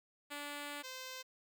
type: tone pair in turn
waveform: 5% pulse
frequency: 290 / 516.7 Hz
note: D4 / C5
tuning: -22 / -22 cents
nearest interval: minor seventh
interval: 1000 cents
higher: second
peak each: -31 / -33 dBFS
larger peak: first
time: 0.3-0.83 / 0.83-1.23 s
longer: first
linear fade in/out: 20 ms
effects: none